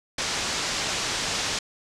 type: low-pass noise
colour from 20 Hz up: white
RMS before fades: -28 dBFS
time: 0.18-1.59 s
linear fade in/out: 5 ms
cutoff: 6800 Hz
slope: 24 dB/octave
effects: low-pass 11000 Hz 12 dB/octave